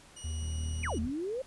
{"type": "tone", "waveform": "5% pulse", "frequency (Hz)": 2912, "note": "F#7", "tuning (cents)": -28, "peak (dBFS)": -34, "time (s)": [0.16, 0.99], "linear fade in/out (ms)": 10}
{"type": "tone with pitch glide", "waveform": "triangle", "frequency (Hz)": [79, 80.15], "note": ["D#2", "E2"], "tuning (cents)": [27, -48], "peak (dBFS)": -31, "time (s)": [0.24, 1.06], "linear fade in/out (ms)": 5, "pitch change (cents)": 25, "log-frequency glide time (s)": [0.61, 0.72]}
{"type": "click train", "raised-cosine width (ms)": 5, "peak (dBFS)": -34, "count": 27, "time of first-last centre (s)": [0.43, 1.097], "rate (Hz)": 39}
{"type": "exponential two-way sweep", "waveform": "sine", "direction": "down then up", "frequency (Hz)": [2630, 211.7, 546], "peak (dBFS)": -32, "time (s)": [0.83, 1.42], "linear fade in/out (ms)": 5, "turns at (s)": 0.99}
{"effects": ["pink hiss -56 dBFS RMS until 1.46 s", "resampled to 24000 Hz"]}